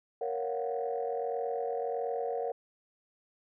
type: chord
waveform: sine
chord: Gb major seventh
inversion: first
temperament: equal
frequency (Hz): 466.2 / 554.4 / 698.5 / 740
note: Bb4 / Db5 / F5 / Gb5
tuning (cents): 0 / 0 / 0 / 0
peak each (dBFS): -33 / -37 / -39 / -37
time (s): 0.21-2.52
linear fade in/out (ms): 5
effects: tanh soft clip ceiling -22 dBFS